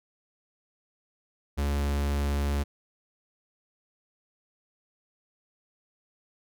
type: tone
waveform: 45% pulse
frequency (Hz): 71.3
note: C#2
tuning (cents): +49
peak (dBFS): -25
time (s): 1.57-2.64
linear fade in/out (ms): 20
effects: none